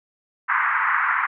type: band-pass noise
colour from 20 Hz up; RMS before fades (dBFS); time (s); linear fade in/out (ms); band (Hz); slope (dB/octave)
pink; -21; 0.48-1.27; 20; 1000 to 2000; 48
effects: none